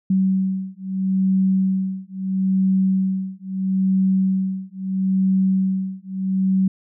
sine beating tone pair, 189.6 / 190.36 Hz, F#3 / F#3, +43 / +49 cents, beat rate 0.76 Hz, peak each -20 dBFS, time 0.1-6.68 s, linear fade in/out 5 ms, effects none

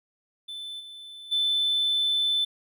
triangle tone with level steps, 3521 Hz, A7, in tune, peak -33 / -39 / -19 dBFS, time 0.48-2.45 s, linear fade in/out 10 ms, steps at 0.79 / 1.31 s, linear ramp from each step 20 ms, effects tanh soft clip ceiling -18 dBFS

